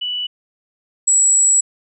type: tone pair in turn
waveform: sine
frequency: 2960 / 7769 Hz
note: F#7 / B8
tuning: 0 / -29 cents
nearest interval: octave + perfect fourth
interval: 1671 cents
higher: second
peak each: -20 / -10 dBFS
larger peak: second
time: 0.01-0.27 / 1.07-1.61 s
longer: second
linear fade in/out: 10 ms
effects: none